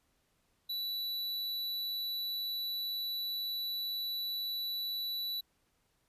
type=tone; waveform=square; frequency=3951 Hz; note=B7; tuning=in tune; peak=-35 dBFS; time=0.69-5.41 s; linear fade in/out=10 ms; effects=pink hiss -75 dBFS RMS until 6.08 s + resampled to 32000 Hz